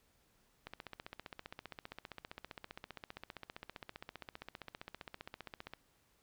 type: click train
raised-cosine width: 0.3 ms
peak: -29 dBFS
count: 78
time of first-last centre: 0.67-5.736 s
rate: 15.2 Hz
effects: pink hiss -73 dBFS RMS until 6.22 s